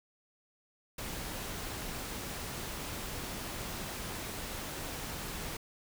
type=noise; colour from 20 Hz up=pink; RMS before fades=-40 dBFS; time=0.98-5.57 s; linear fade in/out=5 ms; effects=none